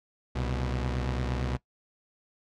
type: tone pair together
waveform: sawtooth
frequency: 65.41 / 122.06 Hz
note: C2 / B2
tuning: 0 / -20 cents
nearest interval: major seventh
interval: 1080 cents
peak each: -26 / -29 dBFS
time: 0.35-1.57 s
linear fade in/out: 10 ms
effects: noise-tail reverb RT60 0.1 s tail -19 dB re dry + low-pass 5000 Hz 12 dB/octave